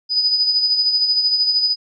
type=tone with tremolo; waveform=sine; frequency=4978 Hz; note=D#8; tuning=in tune; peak=-12 dBFS; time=0.09-1.76 s; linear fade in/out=50 ms; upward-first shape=sine; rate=13 Hz; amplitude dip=50%; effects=none